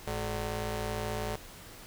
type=ring-modulated tone; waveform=15% pulse; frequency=160.5 Hz; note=E3; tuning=46 cents flat; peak=-23 dBFS; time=0.07-1.36 s; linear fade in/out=5 ms; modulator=270 Hz; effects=pink hiss -49 dBFS RMS until 1.86 s